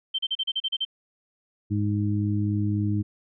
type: tone bursts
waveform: sine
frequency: 3120 Hz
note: G7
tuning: 9 cents flat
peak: -23 dBFS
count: 9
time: 0.14-0.851 s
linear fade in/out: 10 ms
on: 47 ms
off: 36 ms
type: harmonic tone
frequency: 103.7 Hz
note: G#2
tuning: 2 cents flat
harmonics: 1 / 2 / 3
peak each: -24 / -28 / -29 dBFS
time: 1.7-3.03 s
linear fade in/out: 20 ms
effects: none